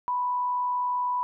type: tone with frequency modulation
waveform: sine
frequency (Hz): 987.8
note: B5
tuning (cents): 0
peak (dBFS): -24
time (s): 0.08-1.23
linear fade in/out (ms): 0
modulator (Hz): 66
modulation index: 0.22
effects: none